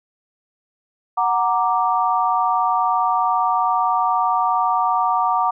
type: chord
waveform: sine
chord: Gb augmented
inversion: none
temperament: equal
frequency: 740 / 932.3 / 1174.7 Hz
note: Gb5 / Bb5 / D6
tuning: 0 / 0 / 0 cents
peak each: -20 dBFS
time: 1.17-5.51 s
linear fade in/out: 10 ms
effects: none